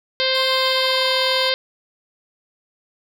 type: harmonic tone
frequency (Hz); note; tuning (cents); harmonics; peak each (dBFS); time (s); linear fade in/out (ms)
523.3; C5; 0; 1 / 2 / 3 / 4 / 5 / 6 / 7 / 8 / 9 / 10; -22 / -31 / -28 / -26 / -31 / -25 / -24 / -26 / -26 / -38; 0.2-1.54; 0
type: tone with pitch glide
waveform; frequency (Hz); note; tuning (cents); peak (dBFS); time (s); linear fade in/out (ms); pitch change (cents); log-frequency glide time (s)
square; 1055 to 1006.2; C6 to B5; +14 to +32; -27; 0.34-1.5; 10; -82; 0.48-1.19
effects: none